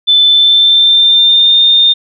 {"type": "tone with pitch glide", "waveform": "sine", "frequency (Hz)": [3520, 3632], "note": ["A7", "A#7"], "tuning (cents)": [0, -46], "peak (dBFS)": -4, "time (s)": [0.07, 1.94], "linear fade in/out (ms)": 20, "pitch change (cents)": 54, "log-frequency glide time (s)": [0.26, 1.6], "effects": []}